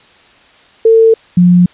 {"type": "tone pair in turn", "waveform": "sine", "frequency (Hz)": [449.5, 177.61], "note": ["A4", "F3"], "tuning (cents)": [37, 29], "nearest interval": "octave + major third", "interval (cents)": 1608, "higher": "first", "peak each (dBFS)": -3, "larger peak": "neither", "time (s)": [[0.85, 1.14], [1.37, 1.66]], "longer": "neither", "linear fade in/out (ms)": 5, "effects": ["white hiss -44 dBFS RMS until 1.73 s", "resampled to 8000 Hz"]}